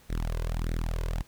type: tone with flanger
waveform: sawtooth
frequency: 40.71 Hz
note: E1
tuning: 21 cents flat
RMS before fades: -30 dBFS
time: 0.09-1.23 s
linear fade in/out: 20 ms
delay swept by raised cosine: 0.49 to 1.99 ms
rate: 1.6 Hz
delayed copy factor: +0.85
effects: pink hiss -58 dBFS RMS until 1.27 s